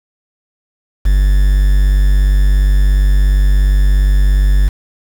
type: tone with quantisation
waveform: triangle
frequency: 48.58 Hz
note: G1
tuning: 15 cents flat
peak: -5 dBFS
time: 1.05-4.69 s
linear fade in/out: 10 ms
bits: 5
effects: none